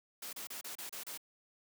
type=noise bursts; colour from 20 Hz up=white; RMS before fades=-44 dBFS; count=7; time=0.22-1.176 s; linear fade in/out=5 ms; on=110 ms; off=31 ms; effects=high-pass 200 Hz 12 dB/octave